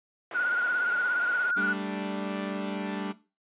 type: band-pass noise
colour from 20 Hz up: white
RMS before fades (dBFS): -42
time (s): 0.31-1.51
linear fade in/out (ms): 2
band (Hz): 320 to 1700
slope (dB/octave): 12
type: tone with vibrato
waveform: sine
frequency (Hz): 1444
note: F#6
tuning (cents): -43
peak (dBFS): -24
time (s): 0.34-1.74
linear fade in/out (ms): 20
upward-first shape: sine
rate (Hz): 17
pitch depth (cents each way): 53
type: chord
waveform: sawtooth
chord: G suspended second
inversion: none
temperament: equal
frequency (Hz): 196 / 220 / 293.7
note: G3 / A3 / D4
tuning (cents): 0 / 0 / 0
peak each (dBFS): -30 / -34 / -31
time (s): 1.56-3.13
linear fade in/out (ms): 20
effects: noise-tail reverb RT60 0.3 s tail -17 dB re dry + resampled to 8000 Hz